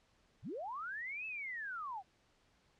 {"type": "linear two-way sweep", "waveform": "sine", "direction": "up then down", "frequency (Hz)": [63.5, 2637, 715], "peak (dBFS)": -40, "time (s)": [0.42, 2.03], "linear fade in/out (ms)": 50, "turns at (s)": 1.26, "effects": ["pink hiss -72 dBFS RMS until 2.79 s", "low-pass 6000 Hz 12 dB/octave"]}